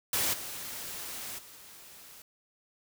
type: noise with level steps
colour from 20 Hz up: white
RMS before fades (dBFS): -29 / -40 / -51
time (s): 0.13-2.22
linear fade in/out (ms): 2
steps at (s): 0.33 / 1.38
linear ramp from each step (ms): 10
effects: none